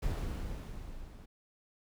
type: noise with level ramp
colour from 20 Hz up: brown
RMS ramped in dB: -32 to -50 dBFS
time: 0.02-1.26 s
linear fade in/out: 10 ms
effects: none